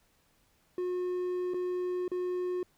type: tone with dropouts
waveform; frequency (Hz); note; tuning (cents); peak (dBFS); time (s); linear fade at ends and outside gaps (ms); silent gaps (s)
triangle; 361.1; F#4; -42; -28; 0.78-2.63; 2; 1.537-1.543 / 2.08-2.116
effects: pink hiss -69 dBFS RMS until 2.77 s